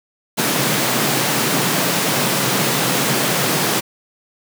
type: high-pass noise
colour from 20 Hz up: pink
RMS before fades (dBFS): -18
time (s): 0.37-3.81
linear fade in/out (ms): 20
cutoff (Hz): 120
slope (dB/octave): 96
effects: none